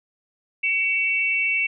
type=tone pair together; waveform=sine; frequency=2254 / 2683 Hz; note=C#7 / E7; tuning=+28 / +30 cents; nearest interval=minor third; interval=302 cents; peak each=-22 / -22 dBFS; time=0.63-1.67 s; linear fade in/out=10 ms; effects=none